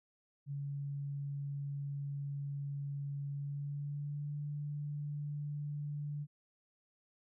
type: tone with pitch glide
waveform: sine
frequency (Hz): 141.4 to 146.47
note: C#3 to D3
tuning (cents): +35 to -4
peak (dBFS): -37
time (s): 0.46-6.27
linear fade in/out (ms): 50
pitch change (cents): +61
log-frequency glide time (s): 3.3-4.36
effects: none